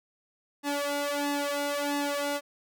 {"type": "tone with flanger", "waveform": "sawtooth", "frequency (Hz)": 287.1, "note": "D4", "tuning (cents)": -39, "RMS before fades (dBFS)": -30, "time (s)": [0.63, 2.41], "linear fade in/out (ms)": 50, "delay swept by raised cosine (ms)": [1.1, 2.08], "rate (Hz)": 1.5, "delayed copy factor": 1, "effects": []}